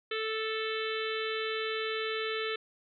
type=harmonic tone; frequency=440 Hz; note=A4; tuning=in tune; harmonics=1 / 3 / 4 / 5 / 6 / 7 / 8 / 9; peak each=-34 / -39 / -40 / -41 / -42 / -42 / -43 / -44 dBFS; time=0.11-2.56 s; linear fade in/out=5 ms; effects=none